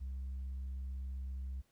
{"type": "tone with tanh clipping", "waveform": "sine", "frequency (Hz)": 65.8, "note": "C2", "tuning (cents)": 10, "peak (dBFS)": -39, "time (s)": [0, 1.62], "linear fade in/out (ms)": 20, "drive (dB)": 1, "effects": ["pink hiss -75 dBFS RMS until 1.71 s"]}